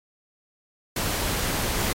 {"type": "noise", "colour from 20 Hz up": "pink", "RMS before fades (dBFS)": -26, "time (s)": [0.96, 1.93], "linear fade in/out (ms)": 5, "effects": ["AAC 48 kbps"]}